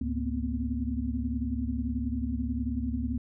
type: tone cluster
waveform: sine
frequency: 70.7 / 106.1 / 231.2 / 249.6 / 260.8 Hz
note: C#2 / G#2 / A#3 / B3 / C4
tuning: +35 / +38 / -14 / +19 / -5 cents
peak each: -32 / -39 / -34 / -33 / -40 dBFS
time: 0.01-3.18 s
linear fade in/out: 5 ms
effects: none